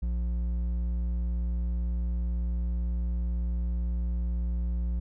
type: tone with hard clipping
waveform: sine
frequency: 59 Hz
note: A#1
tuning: 22 cents sharp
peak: -28 dBFS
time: 0.02-5 s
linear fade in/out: 10 ms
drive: 6 dB
effects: none